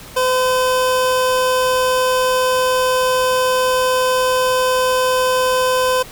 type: tone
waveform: 25% pulse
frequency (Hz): 510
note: C5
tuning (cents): -44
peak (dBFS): -10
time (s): 0.16-6.03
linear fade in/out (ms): 10
effects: pink hiss -37 dBFS RMS until 6.11 s